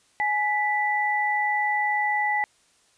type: tone pair together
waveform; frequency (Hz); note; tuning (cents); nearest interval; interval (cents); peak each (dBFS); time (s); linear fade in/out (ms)
sine; 838.8 / 1975.5; G#5 / B6; +17 / 0; octave + minor third; 1483; -24; 0.2-2.44; 0
effects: white hiss -62 dBFS RMS until 2.97 s + resampled to 22050 Hz